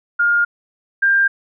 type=tone pair in turn; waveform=sine; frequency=1415 / 1593.8 Hz; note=F6 / G6; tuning=+22 / +28 cents; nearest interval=major second; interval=206 cents; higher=second; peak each=-12 / -11 dBFS; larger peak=second; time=0.19-0.45 / 1.02-1.28 s; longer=neither; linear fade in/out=10 ms; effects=none